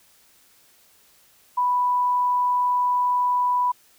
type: tone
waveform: sine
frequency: 987.8 Hz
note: B5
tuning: in tune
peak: -18 dBFS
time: 1.57-3.72 s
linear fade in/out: 10 ms
effects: white hiss -57 dBFS RMS until 3.98 s